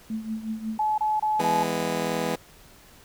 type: tone with tremolo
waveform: sine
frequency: 220 Hz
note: A3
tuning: in tune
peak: -25 dBFS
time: 0.1-0.78 s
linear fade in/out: 2 ms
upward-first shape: triangle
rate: 5.5 Hz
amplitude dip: 80%
type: tone bursts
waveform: sine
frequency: 857 Hz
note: A5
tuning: 46 cents flat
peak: -21 dBFS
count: 4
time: 0.79-1.631 s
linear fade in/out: 5 ms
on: 190 ms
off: 27 ms
type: chord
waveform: 15% pulse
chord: E major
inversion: none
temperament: just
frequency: 164.81 / 206 / 247.2 Hz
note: E3 / G#3 / B3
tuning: 0 / -14 / +2 cents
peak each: -24 dBFS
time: 1.39-2.36 s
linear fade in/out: 10 ms
effects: pink hiss -52 dBFS RMS until 3.04 s